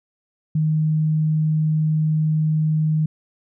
sine tone, 155.56 Hz, D#3, in tune, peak -16 dBFS, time 0.55-3.06 s, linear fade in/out 5 ms, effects none

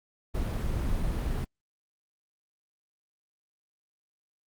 brown noise, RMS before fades -29 dBFS, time 0.34-1.45 s, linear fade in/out 10 ms, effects Opus 24 kbps

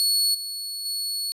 sawtooth tone with level steps, 4394 Hz, C#8, 16 cents flat, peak -16 / -27 / -23 dBFS, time 0-1.32 s, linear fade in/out 0 ms, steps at 0.34 / 0.85 s, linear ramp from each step 10 ms, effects resampled to 32000 Hz

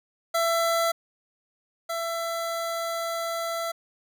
25% pulse tone pair in turn, 669 / 669 Hz, E5 / E5, +25 / +25 cents, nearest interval unison, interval 0 cents, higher neither, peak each -18 / -24 dBFS, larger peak first, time 0.34-0.92 / 1.89-3.72 s, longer second, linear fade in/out 10 ms, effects none

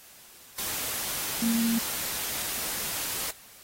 sine tone in noise, 230 Hz, A#3, 23 cents flat, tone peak -23 dBFS, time 1.42-1.79 s, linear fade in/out 5 ms, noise white, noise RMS -32 dBFS, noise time 0.58-3.31 s, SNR +6 dB, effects white hiss -51 dBFS RMS until 3.63 s + AAC 48 kbps

